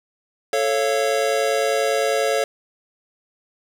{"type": "chord", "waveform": "square", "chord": "A augmented", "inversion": "none", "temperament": "just", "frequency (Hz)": [440, 550, 687.5], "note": ["A4", "C#5", "E#5"], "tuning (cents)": [0, -14, -27], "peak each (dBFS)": [-23, -22, -25], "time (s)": [0.53, 2.44], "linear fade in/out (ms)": 2, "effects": ["low-pass 11000 Hz 12 dB/octave", "7-bit"]}